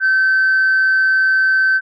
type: tone with amplitude modulation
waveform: sine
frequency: 1541 Hz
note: G6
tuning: 30 cents flat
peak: -8 dBFS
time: 0-1.81 s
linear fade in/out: 50 ms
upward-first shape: sine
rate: 175 Hz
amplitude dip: 30%
effects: tanh soft clip ceiling -8 dBFS